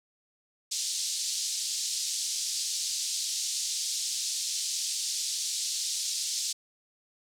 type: band-pass noise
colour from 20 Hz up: pink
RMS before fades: -32 dBFS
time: 0.71-6.53 s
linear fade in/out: 10 ms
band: 4200 to 8400 Hz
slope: 24 dB/octave
effects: none